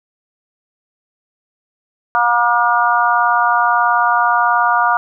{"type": "harmonic tone", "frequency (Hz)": 238.5, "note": "A#3", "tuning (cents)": 40, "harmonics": [3, 4, 5, 6], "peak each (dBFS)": [-17, -16, -16, -17], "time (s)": [2.15, 4.97], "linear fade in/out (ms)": 0, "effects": []}